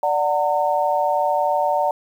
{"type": "chord", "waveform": "sine", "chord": "D augmented", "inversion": "none", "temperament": "equal with one note detuned", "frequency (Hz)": [587.3, 740, 911.6], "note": ["D5", "F#5", "A#5"], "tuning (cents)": [0, 0, -39], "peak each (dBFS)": -21, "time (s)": [0.03, 1.91], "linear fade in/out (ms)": 2, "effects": ["8-bit"]}